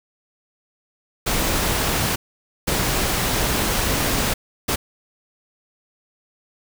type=noise bursts at uneven times; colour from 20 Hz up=pink; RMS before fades=-21 dBFS; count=3; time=1.26-2.16 / 2.67-4.34 / 4.68-4.76 s; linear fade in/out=10 ms; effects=none